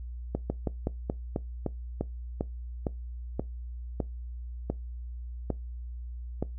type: slowing click train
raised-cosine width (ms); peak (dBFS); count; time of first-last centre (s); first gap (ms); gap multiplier
2; -15; 15; 0.35-6.426; 150; 1.15
effects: noise-tail reverb RT60 0.2 s tail -21 dB re dry + added 60 Hz sine -36 dBFS peak until 6.58 s